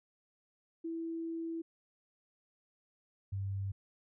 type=tone pair in turn; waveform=sine; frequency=329.6 / 97.99 Hz; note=E4 / G2; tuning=0 / 0 cents; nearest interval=octave + major sixth; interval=2100 cents; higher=first; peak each=-36 / -34 dBFS; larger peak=second; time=0.84-1.62 / 3.32-3.72 s; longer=first; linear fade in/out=10 ms; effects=none